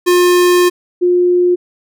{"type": "tone pair in turn", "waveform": ["square", "sine"], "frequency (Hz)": [356.1, 356.1], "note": ["F4", "F4"], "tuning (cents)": [34, 34], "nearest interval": "unison", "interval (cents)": 0, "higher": "neither", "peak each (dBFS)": -8, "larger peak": "neither", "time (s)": [[0.06, 0.7], [1.01, 1.56]], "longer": "first", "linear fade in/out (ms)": 20, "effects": []}